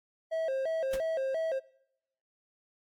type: tone with vibrato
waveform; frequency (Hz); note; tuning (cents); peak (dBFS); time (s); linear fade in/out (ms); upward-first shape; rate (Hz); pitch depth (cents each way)
triangle; 587.3; D5; 0; -27; 0.31-1.6; 20; square; 2.9; 170
type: noise with exponential decay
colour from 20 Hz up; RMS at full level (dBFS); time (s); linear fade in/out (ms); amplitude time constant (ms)
pink; -34; 0.93-1.03; 5; 20
effects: noise-tail reverb RT60 0.8 s tail -23 dB re dry + AAC 64 kbps